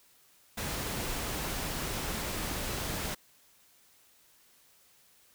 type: noise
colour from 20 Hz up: pink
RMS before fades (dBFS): -35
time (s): 0.57-3.15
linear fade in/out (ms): 10
effects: white hiss -63 dBFS RMS until 5.34 s